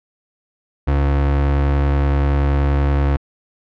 35% pulse tone, 70.5 Hz, C#2, 30 cents sharp, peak -12 dBFS, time 0.87-3.17 s, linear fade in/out 10 ms, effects low-pass 2000 Hz 12 dB/octave

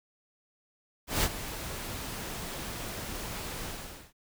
pink noise with ADSR envelope, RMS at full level -25 dBFS, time 1.07-4.13 s, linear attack 160 ms, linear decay 55 ms, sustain -13 dB, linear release 470 ms, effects none

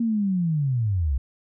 sine linear sweep, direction down, 236.2 to 60.8 Hz, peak -20 dBFS, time 0-1.18 s, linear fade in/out 5 ms, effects none

